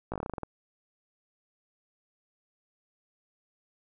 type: slowing click train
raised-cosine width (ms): 1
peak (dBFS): -20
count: 11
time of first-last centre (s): 0.12-0.433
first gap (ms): 17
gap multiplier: 1.13
effects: none